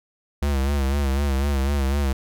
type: tone with vibrato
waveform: square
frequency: 69.3 Hz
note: C#2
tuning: in tune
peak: -20 dBFS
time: 0.42-2.13 s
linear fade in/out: 5 ms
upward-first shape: sine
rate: 4 Hz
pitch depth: 73 cents each way
effects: none